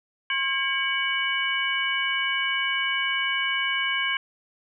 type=tone cluster; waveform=sine; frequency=1073 / 1624 / 2255 / 2963 Hz; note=C6 / G#6 / C#7 / F#7; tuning=+43 / -39 / +29 / +2 cents; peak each=-32 / -28 / -27 / -28 dBFS; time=0.3-4.17 s; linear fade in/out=2 ms; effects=none